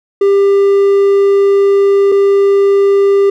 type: tone pair in turn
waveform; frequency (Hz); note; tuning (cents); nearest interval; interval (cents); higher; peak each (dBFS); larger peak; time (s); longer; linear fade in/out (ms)
triangle; 397.5 / 397.5; G4 / G4; +24 / +24; unison; 0; neither; -4; neither; 0.21-2.12 / 2.12-3.3; first; 5
effects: none